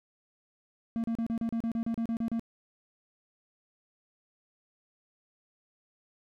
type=tone bursts; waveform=triangle; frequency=229.2 Hz; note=A#3; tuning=29 cents flat; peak=-26 dBFS; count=13; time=0.96-2.395 s; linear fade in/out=0 ms; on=79 ms; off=34 ms; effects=none